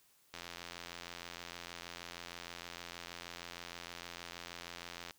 click train, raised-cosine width 0.2 ms, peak -27 dBFS, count 413, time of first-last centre 0.34-5.109 s, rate 86.4 Hz, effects white hiss -69 dBFS RMS until 5.18 s

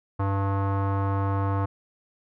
square tone with low-pass filter, 98.3 Hz, G2, 5 cents sharp, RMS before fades -25 dBFS, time 0.19-1.66 s, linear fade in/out 10 ms, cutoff 1100 Hz, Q 3.1, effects none

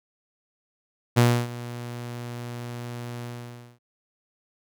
sawtooth tone with ADSR envelope, 120.3 Hz, B2, 45 cents flat, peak -10 dBFS, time 1.16-3.79 s, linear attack 21 ms, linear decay 290 ms, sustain -19 dB, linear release 550 ms, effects none

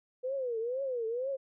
sine tone with vibrato, 494.7 Hz, B4, 3 cents sharp, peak -31 dBFS, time 0.23-1.37 s, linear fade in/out 20 ms, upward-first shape triangle, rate 2.1 Hz, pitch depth 210 cents each way, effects none

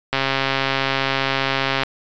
click train, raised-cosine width 0.3 ms, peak -3 dBFS, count 231, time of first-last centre 0.13-1.834 s, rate 135 Hz, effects resampled to 16000 Hz

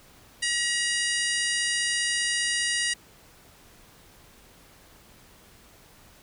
harmonic tone, 955 Hz, A#5, 42 cents sharp, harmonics 2 / 3 / 4 / 5 / 6 / 7 / 8 / 9 / 10, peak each -28 / -31 / -36 / -32 / -35 / -37 / -39 / -36 / -34 dBFS, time 0.42-2.94 s, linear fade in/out 10 ms, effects pink hiss -54 dBFS RMS until 6.22 s

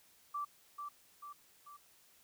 sine tone with echo, 1166 Hz, D6, 13 cents flat, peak -36 dBFS, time 0.34-0.45 s, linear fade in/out 10 ms, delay 440 ms, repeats 3, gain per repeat -5 dB, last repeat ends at 1.77 s, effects white hiss -66 dBFS RMS until 2.23 s

